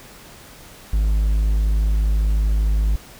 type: tone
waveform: triangle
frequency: 52.5 Hz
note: G#1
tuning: 19 cents sharp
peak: -13 dBFS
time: 0.93-2.96 s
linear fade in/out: 5 ms
effects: pink hiss -43 dBFS RMS until 3.19 s